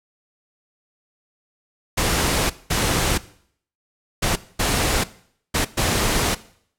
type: noise bursts at uneven times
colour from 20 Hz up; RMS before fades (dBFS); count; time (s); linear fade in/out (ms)
pink; -20; 6; 1.97-2.5 / 2.7-3.18 / 4.22-4.36 / 4.59-5.04 / 5.54-5.65 / 5.77-6.35; 10
effects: noise-tail reverb RT60 0.6 s tail -18 dB re dry + low-pass 12000 Hz 12 dB/octave